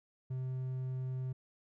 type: tone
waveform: triangle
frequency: 129.3 Hz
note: C3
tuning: 20 cents flat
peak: -33 dBFS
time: 0.3-1.33 s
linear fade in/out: 10 ms
effects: none

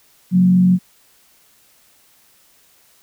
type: tone with frequency modulation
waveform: sine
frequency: 182.4 Hz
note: F#3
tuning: 24 cents flat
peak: -9 dBFS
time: 0.31-0.79 s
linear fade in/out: 50 ms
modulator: 46.7 Hz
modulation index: 0.35
effects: white hiss -54 dBFS RMS until 3.02 s

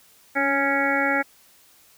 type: harmonic tone with a mistuned harmonic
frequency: 277.1 Hz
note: C#4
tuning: 1 cent flat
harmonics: 1 / 2 / 3 / 5 / 6 / 7 / 8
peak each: -27 / -27 / -27 / -27 / -27 / -27 / -27 dBFS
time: 0.35-1.23 s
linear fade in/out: 20 ms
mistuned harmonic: 1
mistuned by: +19 cents
effects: white hiss -55 dBFS RMS until 1.97 s

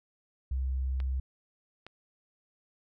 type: tone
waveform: sine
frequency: 65.41 Hz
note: C2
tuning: in tune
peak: -28 dBFS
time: 0.51-1.2 s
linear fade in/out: 5 ms
type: clicks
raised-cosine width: 0.3 ms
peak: -29 dBFS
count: 2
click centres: 1.002 / 1.866 s
effects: none

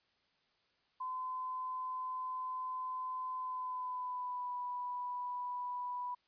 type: tone with pitch glide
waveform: sine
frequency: 1022 to 986 Hz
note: C6 to B5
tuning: -41 to -3 cents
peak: -37 dBFS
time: 1-6.15 s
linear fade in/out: 10 ms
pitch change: -62 cents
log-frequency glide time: 3.37-4.54 s
effects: white hiss -75 dBFS RMS until 6.27 s + resampled to 11025 Hz

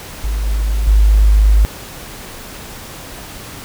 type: tone with level steps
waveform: sine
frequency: 51.91 Hz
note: G#1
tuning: in tune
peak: -15 / -13 / -6 dBFS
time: 0.24-1.65 s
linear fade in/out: 0 ms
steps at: 0.46 / 0.87 s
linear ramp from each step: 5 ms
effects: pink hiss -32 dBFS RMS until 3.64 s

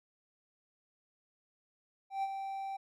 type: tone with ADSR envelope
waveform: triangle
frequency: 780 Hz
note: G5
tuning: 9 cents flat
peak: -28 dBFS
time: 2.1-2.77 s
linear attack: 130 ms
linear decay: 40 ms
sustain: -7 dB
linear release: 10 ms
effects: none

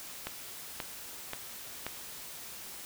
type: click train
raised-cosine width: 0.3 ms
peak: -19 dBFS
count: 4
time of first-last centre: 0.27-1.866 s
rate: 1.88 Hz
effects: white hiss -45 dBFS RMS until 2.85 s

